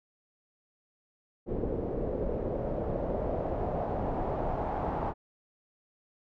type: noise with low-pass filter sweep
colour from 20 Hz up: pink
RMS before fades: -32 dBFS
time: 1.46-5.14 s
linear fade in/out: 50 ms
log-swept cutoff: 440 to 870 Hz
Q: 2.7
effects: none